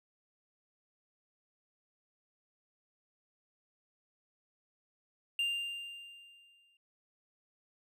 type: tone with exponential decay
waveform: triangle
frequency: 2794 Hz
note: F7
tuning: in tune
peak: -27 dBFS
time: 5.39-6.77 s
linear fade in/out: 2 ms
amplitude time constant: 300 ms
effects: none